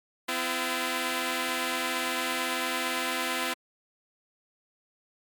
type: tone pair together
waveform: 5% pulse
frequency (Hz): 255.8 / 338.1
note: C4 / E4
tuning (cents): -39 / +44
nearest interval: perfect fourth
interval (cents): 483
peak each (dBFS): -19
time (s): 0.28-3.54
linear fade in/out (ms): 10
effects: MP3 96 kbps

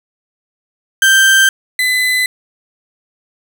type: tone pair in turn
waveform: 35% pulse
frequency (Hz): 1568 / 2012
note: G6 / B6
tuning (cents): 0 / +32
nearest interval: major third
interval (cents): 432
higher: second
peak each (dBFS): -5 / -10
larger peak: first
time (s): 1.02-1.49 / 1.79-2.26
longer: neither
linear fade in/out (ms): 2
effects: none

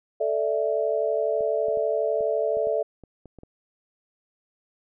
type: chord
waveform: sine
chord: A suspended fourth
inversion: none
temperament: equal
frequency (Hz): 440 / 587.3 / 659.3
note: A4 / D5 / E5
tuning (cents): 0 / 0 / 0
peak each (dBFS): -26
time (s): 0.2-2.83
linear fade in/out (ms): 10
type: clicks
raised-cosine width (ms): 2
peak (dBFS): -31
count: 10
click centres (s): 1.408 / 1.684 / 1.773 / 2.208 / 2.57 / 2.671 / 3.037 / 3.257 / 3.387 / 3.434
effects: none

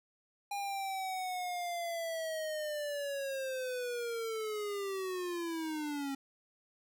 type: linear sweep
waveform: square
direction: down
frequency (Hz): 811 to 270.8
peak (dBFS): -36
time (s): 0.51-6.15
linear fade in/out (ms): 5
effects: none

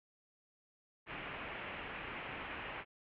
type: low-pass noise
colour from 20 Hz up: white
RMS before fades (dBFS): -45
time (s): 1.06-2.85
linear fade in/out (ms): 50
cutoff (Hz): 2800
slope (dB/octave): 48
effects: none

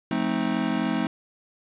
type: chord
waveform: square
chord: F dominant seventh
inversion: none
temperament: just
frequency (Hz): 174.61 / 218.3 / 261.9 / 314.3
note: F3 / A3 / C4 / Eb4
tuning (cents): 0 / -13 / +2 / +18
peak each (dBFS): -32 / -28 / -29 / -30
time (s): 0.11-1.07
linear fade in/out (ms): 2
effects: resampled to 8000 Hz + 9-bit

